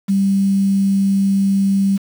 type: tone with quantisation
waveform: sine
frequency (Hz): 196.1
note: G3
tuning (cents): +1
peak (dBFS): -12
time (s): 0.08-1.98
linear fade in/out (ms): 20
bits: 6
effects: none